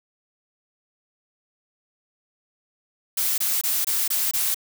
blue noise bursts, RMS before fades -23 dBFS, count 6, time 3.17-4.545 s, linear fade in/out 5 ms, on 210 ms, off 23 ms, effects none

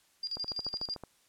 sine tone with tremolo, 4802 Hz, D8, 38 cents sharp, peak -32 dBFS, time 0.23-0.96 s, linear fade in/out 5 ms, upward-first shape square, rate 12 Hz, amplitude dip 80%
click train, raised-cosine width 1 ms, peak -28 dBFS, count 10, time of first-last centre 0.37-1.037 s, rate 13.5 Hz
effects white hiss -67 dBFS RMS until 1.28 s + low-pass 11000 Hz 12 dB/octave

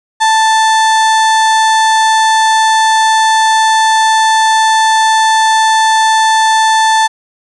35% pulse tone, 882 Hz, A5, 4 cents sharp, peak -5 dBFS, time 0.2-7.08 s, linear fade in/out 20 ms, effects resampled to 22050 Hz + 7-bit

